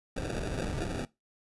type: noise with sample-and-hold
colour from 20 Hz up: pink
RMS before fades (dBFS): -34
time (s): 0.16-1.05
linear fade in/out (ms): 2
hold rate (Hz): 1050
effects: noise-tail reverb RT60 0.2 s tail -19 dB re dry + resampled to 24000 Hz